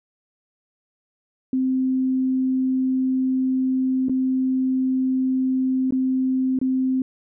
sine tone with dropouts, 260.1 Hz, C4, 10 cents flat, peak -18 dBFS, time 1.53-7.02 s, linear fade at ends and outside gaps 2 ms, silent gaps 4.085-4.095 / 5.908-5.923 / 6.589-6.614 s, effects none

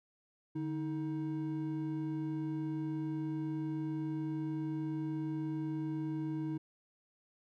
triangle tone pair together, 148.4 / 315.2 Hz, D3 / D#4, +18 / +23 cents, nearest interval octave + minor second, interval 1305 cents, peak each -37 / -34 dBFS, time 0.55-6.58 s, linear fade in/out 10 ms, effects none

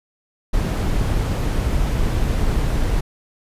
brown noise, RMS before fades -19 dBFS, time 0.53-3.01 s, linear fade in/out 10 ms, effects resampled to 32000 Hz

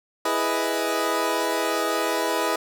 20% pulse chord, E major seventh, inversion none, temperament equal, 329.6 / 415.3 / 493.9 / 622.3 Hz, E4 / G#4 / B4 / D#5, 0 / 0 / 0 / 0 cents, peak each -23 dBFS, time 0.25-2.56 s, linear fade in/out 5 ms, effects none

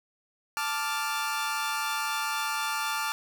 sawtooth chord, D minor, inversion second, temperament equal, 880 / 1174.7 / 1396.9 Hz, A5 / D6 / F6, 0 / 0 / 0 cents, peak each -29 dBFS, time 0.57-3.12 s, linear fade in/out 0 ms, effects none

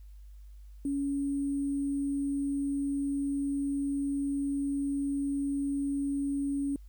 sine tone with sample-and-hold, 280 Hz, C#4, 18 cents sharp, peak -28 dBFS, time 0.85-6.76 s, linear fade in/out 2 ms, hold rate 8820 Hz, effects added 50 Hz sine -46 dBFS peak until 6.88 s + white hiss -72 dBFS RMS until 6.88 s

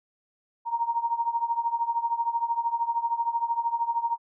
sine tone with tremolo, 932.3 Hz, A#5, in tune, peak -20 dBFS, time 0.65-4.18 s, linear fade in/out 50 ms, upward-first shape triangle, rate 13 Hz, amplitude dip 90%, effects none

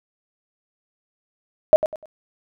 sine tone with echo, 622.3 Hz, D#5, in tune, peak -6 dBFS, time 1.73-1.76 s, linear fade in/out 0 ms, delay 99 ms, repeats 3, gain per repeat -11 dB, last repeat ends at 2.057 s, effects none

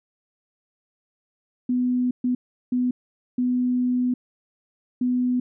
sine tone bursts at uneven times, 249 Hz, B3, 14 cents sharp, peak -19 dBFS, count 5, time 1.69-2.11 / 2.24-2.35 / 2.72-2.91 / 3.38-4.14 / 5.01-5.4 s, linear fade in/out 5 ms, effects none

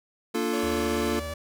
square chord, Bb major seventh, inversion none, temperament equal, 233.1 / 293.7 / 349.2 / 440 Hz, Bb3 / D4 / F4 / A4, 0 / 0 / 0 / 0 cents, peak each -31 / -33 / -31 / -31 dBFS, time 0.34-1.2 s, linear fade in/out 10 ms
sawtooth tone with pitch glide, 568 to 577.3 Hz, C#5 to D5, +42 to -30 cents, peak -30 dBFS, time 0.53-1.34 s, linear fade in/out 5 ms, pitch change +28 cents, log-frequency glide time 0.69-1.1 s
45% pulse tone with vibrato, 77.78 Hz, D#2, in tune, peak -35 dBFS, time 0.63-1.34 s, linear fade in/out 5 ms, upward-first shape square, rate 15 Hz, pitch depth 66 cents each way
effects none

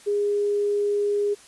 sine tone, 410 Hz, G#4, 22 cents flat, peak -20 dBFS, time 0.06-1.35 s, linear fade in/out 20 ms, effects white hiss -50 dBFS RMS until 1.47 s + resampled to 24000 Hz

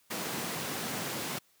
pink high-pass noise, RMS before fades -36 dBFS, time 0.1-1.39 s, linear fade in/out 10 ms, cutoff 130 Hz, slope 24 dB/octave, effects white hiss -67 dBFS RMS until 1.6 s + high-pass 60 Hz 12 dB/octave

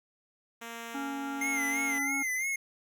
5% pulse tone with tremolo, 231.6 Hz, A#3, 11 cents flat, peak -28 dBFS, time 0.61-1.99 s, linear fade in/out 10 ms, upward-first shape sine, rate 1.1 Hz, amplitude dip 30%
harmonic tone, 277.2 Hz, C#4, in tune, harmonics 1 / 3 / 5, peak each -35 / -40 / -42 dBFS, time 0.94-2.23 s, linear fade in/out 10 ms
square tone with vibrato, 2093 Hz, C7, in tune, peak -30 dBFS, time 1.41-2.56 s, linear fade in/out 5 ms, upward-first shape sine, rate 3 Hz, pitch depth 77 cents each way
effects none

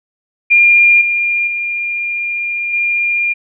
sine tone with level steps, 2405 Hz, D7, 41 cents sharp, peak -5 / -12 / -16 / -12 dBFS, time 0.5-3.34 s, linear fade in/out 20 ms, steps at 1.01 / 1.47 / 2.73 s, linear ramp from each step 5 ms, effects none

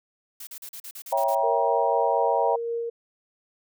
blue noise bursts, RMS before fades -39 dBFS, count 9, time 0.4-1.351 s, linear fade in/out 5 ms, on 71 ms, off 39 ms
sine chord, C# diminished seventh, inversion none, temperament equal with one note detuned, 554.4 / 659.3 / 784 / 948.1 Hz, C#5 / E5 / G5 / Bb5, 0 / 0 / 0 / +29 cents, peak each -26 dBFS, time 1.12-2.56 s, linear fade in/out 5 ms
sine tone with tremolo, 466.2 Hz, A#4, in tune, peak -25 dBFS, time 1.43-2.9 s, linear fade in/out 10 ms, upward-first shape sine, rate 4 Hz, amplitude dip 25%
effects none

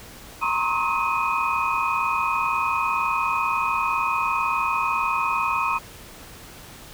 sine tone cluster, 934 / 1052 / 1092 / 1275 / 2498 Hz, A#5 / C6 / C#6 / D#6 / D#7, +3 / +9 / -26 / +42 / +6 cents, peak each -27 dBFS, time 0.41-5.79 s, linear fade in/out 20 ms, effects pink hiss -43 dBFS RMS until 6.93 s

